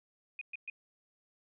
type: tone bursts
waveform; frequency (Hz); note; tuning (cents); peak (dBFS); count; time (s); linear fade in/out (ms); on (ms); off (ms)
sine; 2479; D#7; -7; -38; 3; 0.39-0.699; 2; 23; 120
effects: none